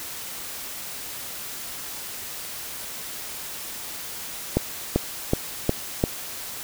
accelerating click train, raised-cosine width 2 ms, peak -5 dBFS, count 5, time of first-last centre 4.57-6.039 s, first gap 390 ms, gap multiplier 0.96, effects white hiss -35 dBFS RMS until 6.63 s

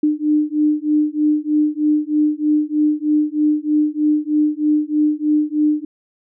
sine beating tone pair, 300 / 303.2 Hz, D4 / D#4, +37 / -45 cents, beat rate 3.2 Hz, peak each -17 dBFS, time 0.03-5.85 s, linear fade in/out 5 ms, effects none

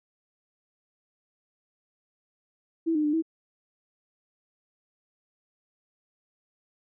sine tone with pitch steps, 328.1 / 303.8 / 297.7 / 323.9 Hz, E4 / D#4 / D4 / E4, -8 / -41 / +24 / -30 cents, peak -22 dBFS, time 2.86-3.224 s, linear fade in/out 20 ms, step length 91 ms, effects none

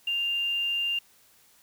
sine tone with quantisation, 2794 Hz, F7, in tune, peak -25 dBFS, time 0.07-0.99 s, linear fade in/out 5 ms, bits 8, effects white hiss -60 dBFS RMS until 1.62 s

